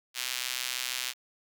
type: tone with high-pass filter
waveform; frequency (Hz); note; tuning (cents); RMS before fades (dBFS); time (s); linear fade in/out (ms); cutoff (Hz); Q
sawtooth; 126.3; B2; +39; -34; 0.14-1.14; 50; 2900; 1
effects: none